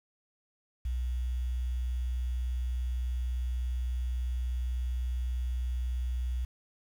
sine tone with quantisation, 61.74 Hz, B1, in tune, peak -29 dBFS, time 0.85-6.45 s, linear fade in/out 5 ms, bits 9, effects none

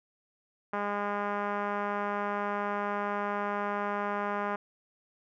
5% pulse tone with low-pass filter, 204.3 Hz, G#3, 28 cents flat, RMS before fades -32 dBFS, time 0.73-4.56 s, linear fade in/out 5 ms, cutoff 1200 Hz, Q 1.2, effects none

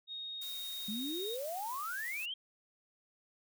sine tone, 3729 Hz, A#7, in tune, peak -40 dBFS, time 0.07-1.38 s, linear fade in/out 50 ms
blue noise, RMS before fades -47 dBFS, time 0.41-2.26 s, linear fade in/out 10 ms
sine exponential sweep, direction up, 200 to 3244 Hz, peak -37 dBFS, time 0.88-2.34 s, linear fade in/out 5 ms
effects none

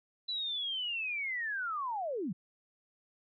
sine linear sweep, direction down, 4000 to 150 Hz, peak -33 dBFS, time 0.28-2.33 s, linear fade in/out 10 ms, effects none

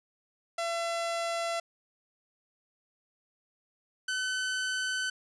sawtooth tone pair in turn, 675 / 1515.3 Hz, E5 / F#6, +41 / +41 cents, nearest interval octave + major second, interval 1400 cents, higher second, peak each -26 dBFS, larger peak neither, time 0.58-1.6 / 4.08-5.1 s, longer neither, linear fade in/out 5 ms, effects resampled to 22050 Hz + 11-bit

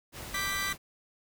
pink noise, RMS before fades -42 dBFS, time 0.12-0.78 s, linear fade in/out 50 ms
sawtooth chord, G major, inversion second, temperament equal, 1174.7 / 1568 / 1975.5 Hz, D6 / G6 / B6, 0 / 0 / 0 cents, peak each -32 / -34 / -29 dBFS, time 0.34-0.73 s, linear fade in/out 5 ms
effects none

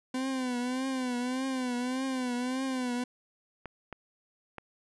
40% pulse tone with vibrato, 254.6 Hz, C4, 47 cents flat, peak -29 dBFS, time 0.14-3.04 s, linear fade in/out 5 ms, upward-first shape triangle, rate 1.7 Hz, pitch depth 91 cents each way
clicks, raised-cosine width 0.5 ms, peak -25 dBFS, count 3, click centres 3.657 / 3.927 / 4.583 s
effects resampled to 24000 Hz

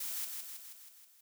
blue noise with echo, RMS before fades -39 dBFS, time 0-0.25 s, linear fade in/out 5 ms, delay 160 ms, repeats 6, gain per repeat -4 dB, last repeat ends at 1.21 s, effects none

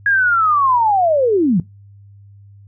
sine linear sweep, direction down, 1661.2 to 153.7 Hz, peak -11 dBFS, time 0.06-1.6 s, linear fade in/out 2 ms, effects noise-tail reverb RT60 0.2 s tail -20 dB re dry + added 100 Hz sine -40 dBFS peak until 2.67 s

